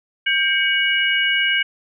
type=tone cluster; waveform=sine; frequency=1585 / 2249 / 2907 Hz; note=G6 / C#7 / F#7; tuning=+19 / +24 / -31 cents; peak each=-20 dBFS; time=0.26-1.63 s; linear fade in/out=10 ms; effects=none